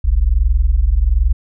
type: tone pair together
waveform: sine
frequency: 42.58 / 63.8 Hz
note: F1 / C2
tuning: -43 / -43 cents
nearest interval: perfect fifth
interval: 700 cents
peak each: -13 dBFS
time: 0.04-1.33 s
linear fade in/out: 10 ms
effects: none